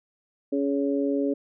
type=harmonic tone; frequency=140 Hz; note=C#3; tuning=18 cents sharp; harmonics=2 / 3 / 4; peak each=-24 / -28 / -30 dBFS; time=0.52-1.34 s; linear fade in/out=10 ms; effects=none